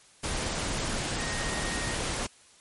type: tone in noise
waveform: sine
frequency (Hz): 1864.7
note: A#6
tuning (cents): 0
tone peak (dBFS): -37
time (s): 1.18-1.95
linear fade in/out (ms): 10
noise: pink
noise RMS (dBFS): -31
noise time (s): 0.23-2.27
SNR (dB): -9
effects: white hiss -57 dBFS RMS until 2.6 s + MP3 48 kbps